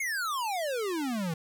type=exponential sweep; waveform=square; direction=down; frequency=2220 to 155.56 Hz; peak=-30 dBFS; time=0-1.34 s; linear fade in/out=5 ms; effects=none